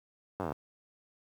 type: slowing click train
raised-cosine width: 1 ms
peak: -20 dBFS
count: 11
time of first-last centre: 0.4-0.52 s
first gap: 10 ms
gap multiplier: 1.04
effects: high-pass 80 Hz 12 dB/octave + 9-bit